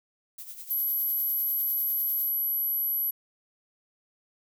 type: noise with tremolo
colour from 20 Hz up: violet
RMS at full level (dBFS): -40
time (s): 0.38-2.29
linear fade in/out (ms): 5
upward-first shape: sine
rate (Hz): 10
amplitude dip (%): 60
type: tone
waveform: sine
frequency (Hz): 11770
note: F#9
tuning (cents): -10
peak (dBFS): -25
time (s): 0.7-3.11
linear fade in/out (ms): 10
effects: none